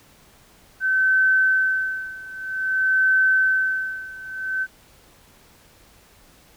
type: tone with tremolo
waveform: sine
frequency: 1533 Hz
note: G6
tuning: 39 cents flat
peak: -14 dBFS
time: 0.8-4.67 s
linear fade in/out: 50 ms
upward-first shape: sine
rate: 0.52 Hz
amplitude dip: 90%
effects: pink hiss -53 dBFS RMS until 6.56 s